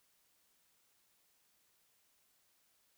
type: silence
effects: white hiss -74 dBFS RMS until 2.97 s